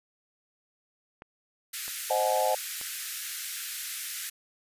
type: clicks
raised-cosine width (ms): 0.5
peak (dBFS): -29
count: 3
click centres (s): 1.221 / 1.88 / 2.813
type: high-pass noise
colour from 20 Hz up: white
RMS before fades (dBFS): -35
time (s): 1.73-4.3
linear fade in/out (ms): 10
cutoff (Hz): 1400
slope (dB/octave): 48
type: chord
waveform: sine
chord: Ab dominant seventh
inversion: first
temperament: equal with one note detuned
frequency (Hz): 523.3 / 622.3 / 740 / 852.5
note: C5 / Eb5 / Gb5 / Ab5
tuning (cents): 0 / 0 / 0 / +45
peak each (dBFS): -29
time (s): 2.1-2.55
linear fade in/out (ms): 5
effects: resampled to 32000 Hz